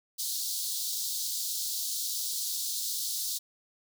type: high-pass noise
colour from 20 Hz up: pink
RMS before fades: -33 dBFS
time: 0.18-3.39 s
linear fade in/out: 20 ms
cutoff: 3800 Hz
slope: 48 dB/octave
effects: none